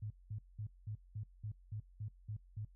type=tone bursts; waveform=sine; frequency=106.1 Hz; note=G#2; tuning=38 cents sharp; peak=-40 dBFS; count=10; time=0.02-2.65 s; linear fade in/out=5 ms; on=83 ms; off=200 ms; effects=noise-tail reverb RT60 0.1 s tail -20 dB re dry + added 45 Hz sine -59 dBFS peak until 2.75 s